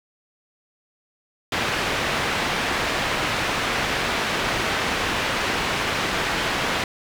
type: low-pass noise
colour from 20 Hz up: white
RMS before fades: -24 dBFS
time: 1.52-6.84 s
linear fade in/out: 2 ms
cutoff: 2500 Hz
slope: 12 dB/octave
effects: none